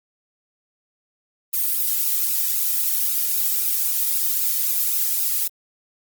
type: noise with flanger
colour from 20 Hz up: violet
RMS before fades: -21 dBFS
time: 1.53-5.48 s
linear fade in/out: 10 ms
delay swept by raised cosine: 0.75 to 1.65 ms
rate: 3.8 Hz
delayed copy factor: +0.6
effects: Opus 32 kbps